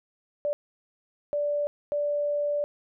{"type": "tone bursts at uneven times", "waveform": "sine", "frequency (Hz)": 584, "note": "D5", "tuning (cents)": -10, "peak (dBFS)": -24, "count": 3, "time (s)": [[0.45, 0.53], [1.33, 1.67], [1.92, 2.64]], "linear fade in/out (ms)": 0, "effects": []}